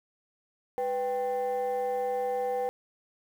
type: tone pair together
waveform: sine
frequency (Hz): 496.8 / 784.3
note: B4 / G5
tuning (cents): +10 / +1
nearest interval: minor sixth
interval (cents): 791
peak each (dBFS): -27 / -29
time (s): 0.78-2.69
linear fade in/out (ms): 0
effects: tanh soft clip ceiling -24 dBFS + 9-bit